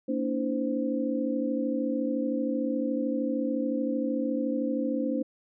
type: tone cluster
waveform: sine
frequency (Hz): 232.6 / 284.8 / 318.3 / 518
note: A#3 / C#4 / D#4 / C5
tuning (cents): -4 / +47 / +39 / -17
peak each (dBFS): -31 / -29 / -36 / -32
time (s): 0.08-5.23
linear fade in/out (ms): 10
effects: none